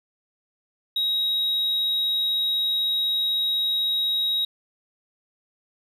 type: tone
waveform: sine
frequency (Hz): 3806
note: A#7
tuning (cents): +35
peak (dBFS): -18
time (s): 0.96-4.45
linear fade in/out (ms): 5
effects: tanh soft clip ceiling -20 dBFS + 10-bit